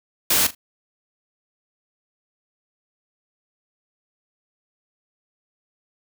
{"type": "noise with echo", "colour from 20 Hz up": "white", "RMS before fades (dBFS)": -18, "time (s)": [0.3, 0.47], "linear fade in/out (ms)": 5, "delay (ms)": 40, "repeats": 2, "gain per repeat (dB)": -15, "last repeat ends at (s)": 0.55, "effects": []}